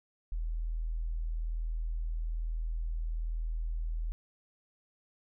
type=tone; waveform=sine; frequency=40.57 Hz; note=E1; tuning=27 cents flat; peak=-31 dBFS; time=0.32-4.12 s; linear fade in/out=0 ms; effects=none